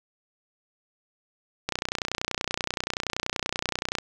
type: click train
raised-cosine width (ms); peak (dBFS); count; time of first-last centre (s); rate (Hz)
0.2; -9; 71; 1.69-3.985; 30.5
effects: none